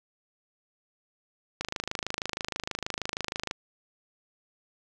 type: click train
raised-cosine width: 0.2 ms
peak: -13 dBFS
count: 51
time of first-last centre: 1.61-3.511 s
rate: 26.3 Hz
effects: none